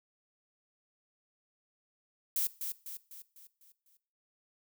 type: noise with echo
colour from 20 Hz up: violet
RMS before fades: -31 dBFS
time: 2.36-2.47 s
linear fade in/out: 2 ms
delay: 250 ms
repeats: 6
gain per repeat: -6 dB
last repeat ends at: 3.97 s
effects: noise-tail reverb RT60 0.5 s tail -19 dB re dry